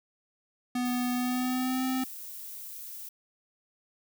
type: tone with pitch glide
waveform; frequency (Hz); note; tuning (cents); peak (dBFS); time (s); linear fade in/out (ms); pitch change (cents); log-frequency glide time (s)
square; 247.5 to 259.1; B3 to C4; +4 to -17; -28; 0.75-2.04; 5; +79; 1.15-1.84
type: noise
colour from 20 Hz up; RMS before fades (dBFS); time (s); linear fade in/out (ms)
violet; -42; 0.85-3.09; 5
effects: none